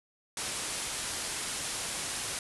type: low-pass noise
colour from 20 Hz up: white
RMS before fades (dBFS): -36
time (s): 0.37-2.39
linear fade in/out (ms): 2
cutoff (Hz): 11000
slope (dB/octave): 96
effects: none